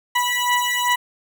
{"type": "beating tone pair", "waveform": "20% pulse", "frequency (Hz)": [979, 981.6], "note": ["B5", "B5"], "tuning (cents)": [-15, -11], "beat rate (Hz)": 2.6, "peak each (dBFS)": -16, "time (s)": [0.15, 0.96], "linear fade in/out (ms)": 10, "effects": []}